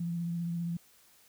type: tone with vibrato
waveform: sine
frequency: 170.4 Hz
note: F3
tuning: 42 cents flat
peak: -31 dBFS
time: 0-0.77 s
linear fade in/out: 5 ms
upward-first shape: triangle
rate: 15 Hz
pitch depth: 28 cents each way
effects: white hiss -62 dBFS RMS until 1.28 s